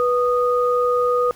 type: tone pair together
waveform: sine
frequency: 490.5 / 1236 Hz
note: B4 / D#6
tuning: -12 / -12 cents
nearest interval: octave + major third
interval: 1600 cents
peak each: -17 / -20 dBFS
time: 0-1.31 s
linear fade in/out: 0 ms
effects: pink hiss -47 dBFS RMS until 1.35 s